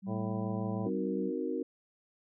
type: tone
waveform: sine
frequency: 193.7 Hz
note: G3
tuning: 20 cents flat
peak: -35 dBFS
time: 0.02-1.32 s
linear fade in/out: 50 ms
type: harmonic tone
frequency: 110 Hz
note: A2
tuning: in tune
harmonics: 1 / 2 / 3 / 4 / 5 / 6 / 7 / 9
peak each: -37 / -40 / -42 / -43 / -44 / -45 / -45 / -47 dBFS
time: 0.06-0.9 s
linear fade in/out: 50 ms
type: chord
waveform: sine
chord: C half-diminished seventh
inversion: none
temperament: equal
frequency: 261.6 / 311.1 / 370 / 466.2 Hz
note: C4 / Eb4 / Gb4 / Bb4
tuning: 0 / 0 / 0 / 0 cents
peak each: -37 dBFS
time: 0.85-1.63 s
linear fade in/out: 5 ms
effects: none